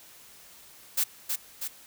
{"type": "noise with echo", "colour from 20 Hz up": "blue", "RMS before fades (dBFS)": -25, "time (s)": [0.97, 1.04], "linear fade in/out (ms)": 10, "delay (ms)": 320, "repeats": 2, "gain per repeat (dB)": -4, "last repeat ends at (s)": 1.68, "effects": ["white hiss -52 dBFS RMS until 1.86 s"]}